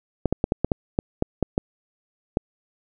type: clicks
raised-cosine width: 2 ms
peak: -6 dBFS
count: 11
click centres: 0.257 / 0.326 / 0.441 / 0.521 / 0.646 / 0.718 / 0.989 / 1.224 / 1.427 / 1.579 / 2.371 s
effects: none